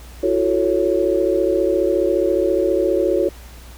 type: chord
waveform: sine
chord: F# minor seventh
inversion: third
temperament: equal with one note detuned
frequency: 335.4 / 370 / 440 / 554.4 Hz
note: E4 / F#4 / A4 / C#5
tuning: +30 / 0 / 0 / 0 cents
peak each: -21 / -19 / -22 / -20 dBFS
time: 0.23-3.29 s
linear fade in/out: 5 ms
effects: added 60 Hz sine -37 dBFS peak until 3.77 s + pink hiss -44 dBFS RMS until 3.77 s